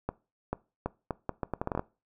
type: accelerating click train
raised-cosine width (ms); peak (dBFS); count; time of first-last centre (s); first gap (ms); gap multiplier
1; -16; 13; 0.09-1.794; 440; 0.75
effects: noise-tail reverb RT60 0.3 s tail -21 dB re dry